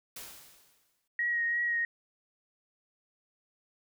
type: noise with exponential decay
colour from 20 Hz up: white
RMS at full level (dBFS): -42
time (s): 0.16-1.08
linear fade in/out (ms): 5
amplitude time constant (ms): 200
type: tone with vibrato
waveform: sine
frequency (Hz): 1889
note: A#6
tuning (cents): +22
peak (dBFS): -27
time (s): 1.19-1.85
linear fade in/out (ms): 2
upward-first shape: triangle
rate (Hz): 2.9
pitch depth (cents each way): 26
effects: none